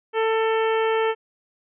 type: harmonic tone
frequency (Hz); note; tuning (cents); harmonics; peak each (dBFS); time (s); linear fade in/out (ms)
445.1; A4; +20; 1 / 2 / 3 / 4 / 5 / 6 / 7; -20 / -26 / -30 / -32 / -34 / -36 / -37; 0.13-1.15; 50
effects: none

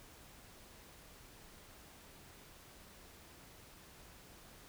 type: silence
effects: pink hiss -58 dBFS RMS until 4.68 s

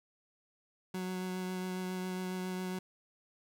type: tone with vibrato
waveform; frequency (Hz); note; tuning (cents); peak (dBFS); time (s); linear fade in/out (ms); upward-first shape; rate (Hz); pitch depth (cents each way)
30% pulse; 184.4; F#3; -6; -33; 0.94-2.79; 5; triangle; 7.3; 14
effects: none

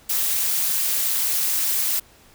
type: noise with amplitude modulation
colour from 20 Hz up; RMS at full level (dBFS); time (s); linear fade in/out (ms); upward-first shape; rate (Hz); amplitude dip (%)
blue; -19; 0.09-2; 10; sine; 245; 65
effects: pink hiss -52 dBFS RMS until 2.34 s

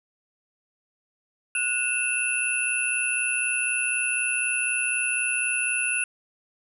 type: tone cluster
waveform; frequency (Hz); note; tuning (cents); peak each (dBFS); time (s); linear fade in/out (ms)
sine; 1468 / 2570 / 2694 / 10140; F#6 / E7 / E7 / D#9; -14 / -45 / +37 / +32; -31 / -31 / -26 / -28; 1.55-6.04; 2
effects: none

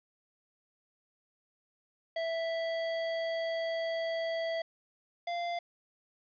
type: tone pair in turn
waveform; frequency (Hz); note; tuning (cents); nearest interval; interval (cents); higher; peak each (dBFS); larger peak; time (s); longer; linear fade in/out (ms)
square; 659 / 692.2; E5 / F5; -1 / -16; minor second; 85; second; -32 / -33; first; 2.16-4.62 / 5.27-5.59; first; 5
effects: resampled to 11025 Hz + 10-bit

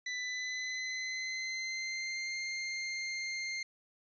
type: tone with pitch glide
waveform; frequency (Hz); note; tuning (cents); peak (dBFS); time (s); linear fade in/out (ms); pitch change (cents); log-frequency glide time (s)
sawtooth; 1991 to 2108; B6 to C7; +14 to +12; -32; 0.06-3.63; 5; +98; 0.17-2.38
effects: resampled to 16000 Hz

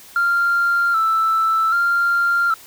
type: tone with vibrato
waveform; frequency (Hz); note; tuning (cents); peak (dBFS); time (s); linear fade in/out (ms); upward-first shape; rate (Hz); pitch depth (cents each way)
sine; 1356; E6; +49; -13; 0.16-2.54; 2; square; 0.64; 44
effects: tanh soft clip ceiling -11 dBFS + white hiss -43 dBFS RMS until 2.66 s

